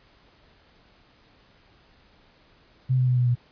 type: tone with pitch steps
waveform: sine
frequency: 129 / 127.15 / 125.33 / 123.53 / 121.76 Hz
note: C3 / C3 / B2 / B2 / B2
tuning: -24 / -49 / +26 / +1 / -24 cents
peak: -18 dBFS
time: 2.89-3.355 s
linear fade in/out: 20 ms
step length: 93 ms
effects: pink hiss -58 dBFS RMS until 3.51 s + resampled to 11025 Hz